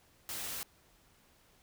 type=noise; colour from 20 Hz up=white; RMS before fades=-40 dBFS; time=0.29-0.63 s; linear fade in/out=0 ms; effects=pink hiss -66 dBFS RMS until 1.62 s